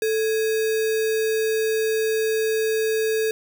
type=tone with sample-and-hold; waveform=sine; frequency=440 Hz; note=A4; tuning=in tune; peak=-19 dBFS; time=0.02-3.31 s; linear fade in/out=2 ms; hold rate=2100 Hz; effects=none